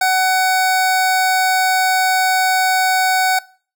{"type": "tone", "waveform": "25% pulse", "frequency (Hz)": 750, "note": "F#5", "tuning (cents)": 23, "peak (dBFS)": -9, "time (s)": [0.01, 3.39], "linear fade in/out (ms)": 5, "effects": ["noise-tail reverb RT60 0.4 s tail -21 dB re dry"]}